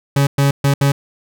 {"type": "tone bursts at uneven times", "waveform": "40% pulse", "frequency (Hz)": 140, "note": "C#3", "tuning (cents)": 18, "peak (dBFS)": -10, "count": 4, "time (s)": [[0.16, 0.27], [0.38, 0.51], [0.64, 0.74], [0.81, 0.92]], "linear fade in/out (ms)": 5, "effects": []}